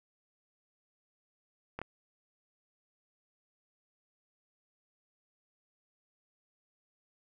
clicks, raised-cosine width 0.5 ms, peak -23 dBFS, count 2, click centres 1.79 / 1.816 s, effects none

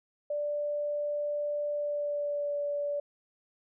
sine tone with pitch glide, 587.3 to 578.5 Hz, D5 to D5, 0 to -26 cents, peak -29 dBFS, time 0.3-3 s, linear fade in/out 5 ms, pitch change -26 cents, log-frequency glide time 1.71-2.56 s, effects none

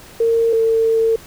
sine tone pair in turn, 458.4 / 450.8 Hz, A#4 / A4, -29 / +42 cents, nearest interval unison, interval 29 cents, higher first, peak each -12 dBFS, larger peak neither, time 0.2-0.53 / 0.53-1.16 s, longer second, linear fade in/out 5 ms, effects pink hiss -41 dBFS RMS until 1.26 s

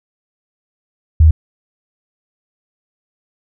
sine tone, 78.9 Hz, D#2, 25 cents sharp, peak -4 dBFS, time 1.2-1.31 s, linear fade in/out 5 ms, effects none

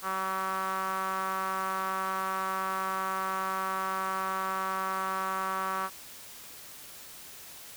sawtooth tone with band-pass filter, 190 Hz, F#3, 46 cents sharp, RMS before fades -32 dBFS, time 0.02-5.9 s, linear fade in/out 50 ms, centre 1200 Hz, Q 4.4, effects white hiss -47 dBFS RMS until 7.76 s

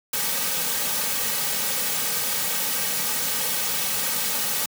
white noise with comb filter, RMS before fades -25 dBFS, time 0.13-4.66 s, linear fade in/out 5 ms, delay 2.9 ms, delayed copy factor -0.8, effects high-pass 150 Hz 12 dB/octave

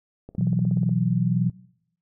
click train, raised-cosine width 2 ms, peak -26 dBFS, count 11, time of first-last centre 0.29-0.892 s, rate 16.6 Hz
sine chord, B suspended fourth, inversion none, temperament equal, 123.47 / 164.81 / 185 Hz, B2 / E3 / F#3, 0 / 0 / 0 cents, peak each -24 / -24 / -23 dBFS, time 0.38-1.5 s, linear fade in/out 5 ms
effects noise-tail reverb RT60 0.7 s tail -21 dB re dry

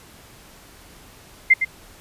sine tone with echo, 2093 Hz, C7, in tune, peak -8 dBFS, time 1.5-1.54 s, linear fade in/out 10 ms, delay 110 ms, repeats 1, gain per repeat -9 dB, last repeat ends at 1.65 s, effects pink hiss -47 dBFS RMS until 2 s + resampled to 32000 Hz

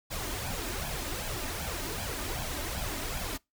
pink noise with flanger, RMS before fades -35 dBFS, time 0.1-3.38 s, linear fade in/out 20 ms, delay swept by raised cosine 1.2 to 3.3 ms, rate 2.6 Hz, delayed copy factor +0.65, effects noise-tail reverb RT60 0.2 s tail -24 dB re dry

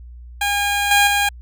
15% pulse tone with level steps, 812 Hz, G#5, 39 cents flat, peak -11 / -5 / -9 dBFS, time 0.41-1.29 s, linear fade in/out 5 ms, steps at 0.91 / 1.07 s, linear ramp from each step 2 ms, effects added 60 Hz sine -35 dBFS peak until 1.41 s

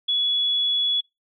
sine tone, 3390 Hz, G#7, 35 cents sharp, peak -19 dBFS, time 0.08-1.01 s, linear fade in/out 10 ms, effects noise-tail reverb RT60 0.2 s tail -24 dB re dry

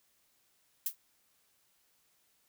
violet noise with exponential decay, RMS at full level -27 dBFS, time 0.86-0.96 s, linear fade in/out 5 ms, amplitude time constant 20 ms, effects white hiss -72 dBFS RMS until 2.48 s

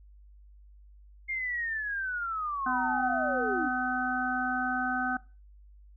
sine linear sweep, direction down, 2137 to 265.3 Hz, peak -30 dBFS, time 1.28-3.69 s, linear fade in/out 20 ms
harmonic tone, 252.9 Hz, B3, 41 cents sharp, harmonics 1 / 3 / 5 / 6, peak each -34 / -33 / -36 / -31 dBFS, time 2.66-5.17 s, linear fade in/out 5 ms
effects noise-tail reverb RT60 0.3 s tail -19 dB re dry + added 50 Hz sine -51 dBFS peak until 5.96 s

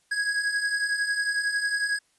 square beating tone pair, 1648 / 1659 Hz, G#6 / G#6, -14 / -2 cents, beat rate 11 Hz, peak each -32 / -26 dBFS, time 0.11-1.99 s, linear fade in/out 10 ms, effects white hiss -67 dBFS RMS until 2.18 s + resampled to 24000 Hz

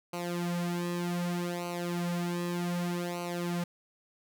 sawtooth tone with flanger, 174.61 Hz, F3, in tune, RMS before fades -33 dBFS, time 0.13-3.64 s, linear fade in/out 5 ms, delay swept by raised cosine 0.57 to 4.37 ms, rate 0.65 Hz, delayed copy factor -0.85, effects none

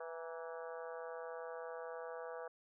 harmonic tone with a mistuned harmonic, 164.81 Hz, E3, in tune, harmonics 3 / 4 / 5 / 6 / 7 / 8 / 9 / 10, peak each -46 / -50 / -54 / -56 / -54 / -59 / -56 / -60 dBFS, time 0-2.48 s, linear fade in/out 5 ms, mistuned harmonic 6, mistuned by -74 cents, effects none

